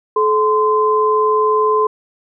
sine tone pair together, 430.1 / 1033 Hz, A4 / C6, -39 / -22 cents, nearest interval octave + minor third, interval 1517 cents, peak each -14 dBFS, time 0.16-1.87 s, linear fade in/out 5 ms, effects none

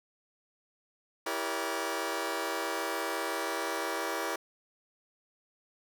15% pulse chord, E diminished seventh, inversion none, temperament just, 329.6 / 395.6 / 474.7 / 569.6 Hz, E4 / G4 / Bb4 / Db5, 0 / +16 / +31 / +47 cents, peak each -31 dBFS, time 1.26-4.36 s, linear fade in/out 5 ms, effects none

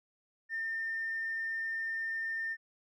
triangle tone with tanh clipping, 1807 Hz, A6, 46 cents sharp, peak -33 dBFS, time 0.49-2.57 s, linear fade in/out 50 ms, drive 4 dB, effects none

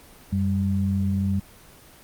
sine tone pair together, 92.61 / 196 Hz, F#2 / G3, +2 / 0 cents, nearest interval octave + minor second, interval 1298 cents, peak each -23 dBFS, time 0.32-1.4 s, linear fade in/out 10 ms, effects pink hiss -49 dBFS RMS until 2.03 s + Opus 24 kbps

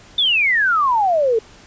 sine exponential sweep, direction down, 3611 to 430 Hz, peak -13 dBFS, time 0.18-1.39 s, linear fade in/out 5 ms, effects pink hiss -45 dBFS RMS until 1.66 s + resampled to 16000 Hz

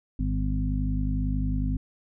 harmonic tone with a mistuned harmonic, 51 Hz, G#1, 31 cents flat, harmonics 1 / 2 / 3 / 4 / 5, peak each -26 / -32 / -32 / -38 / -31 dBFS, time 0.19-1.77 s, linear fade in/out 5 ms, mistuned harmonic 4, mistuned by -30 cents, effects none

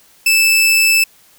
sawtooth tone, 2632 Hz, E7, 3 cents flat, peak -6 dBFS, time 0.26-1.04 s, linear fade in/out 5 ms, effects white hiss -49 dBFS RMS until 1.38 s

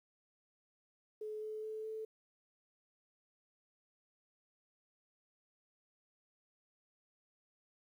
sine tone with pitch steps, 428.6 / 431.8 / 435.1 / 438.4 Hz, A4 / A4 / A4 / A4, -45 / -33 / -19 / -6 cents, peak -40 dBFS, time 1.21-2.05 s, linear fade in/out 5 ms, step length 210 ms, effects 12-bit

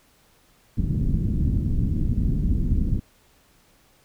pink low-pass noise, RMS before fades -22 dBFS, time 0.77-3 s, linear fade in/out 10 ms, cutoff 240 Hz, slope 24 dB/octave, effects pink hiss -59 dBFS RMS until 4.04 s

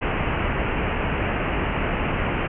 pink low-pass noise, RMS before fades -24 dBFS, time 0.01-2.48 s, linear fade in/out 20 ms, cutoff 2900 Hz, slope 96 dB/octave, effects none

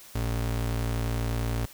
square ring-modulated tone, 84 Hz, E2, 33 cents sharp, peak -24 dBFS, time 0.15-1.66 s, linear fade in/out 5 ms, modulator 29.9 Hz, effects white hiss -49 dBFS RMS until 1.73 s

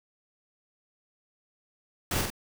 pink noise with echo, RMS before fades -29 dBFS, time 2.11-2.21 s, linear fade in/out 2 ms, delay 46 ms, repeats 2, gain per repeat -3 dB, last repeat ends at 2.302 s, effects none

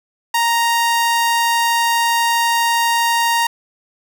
sawtooth tone, 932.3 Hz, A#5, in tune, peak -10 dBFS, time 0.34-3.47 s, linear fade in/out 5 ms, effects none

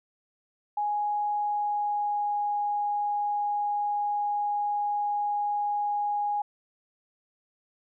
sine tone with pitch glide, 830.6 to 825.3 Hz, G#5 to G#5, 0 to -11 cents, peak -25 dBFS, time 0.77-6.42 s, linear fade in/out 5 ms, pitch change -11 cents, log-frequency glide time 1.29-2.41 s, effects none

